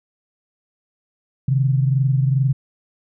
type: tone pair together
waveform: sine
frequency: 131.7 / 154.14 Hz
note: C3 / D#3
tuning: +12 / -16 cents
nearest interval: minor third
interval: 272 cents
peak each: -15 / -22 dBFS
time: 1.48-2.53 s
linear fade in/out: 5 ms
effects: none